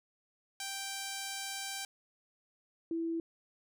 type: tone pair in turn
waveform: 5% pulse / sine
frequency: 784 / 330.7 Hz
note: G5 / E4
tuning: 0 / +6 cents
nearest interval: octave + minor third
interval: 1494 cents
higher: first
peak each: -26 / -32 dBFS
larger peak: first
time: 0.6-1.85 / 2.91-3.2 s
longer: first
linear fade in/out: 2 ms
effects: none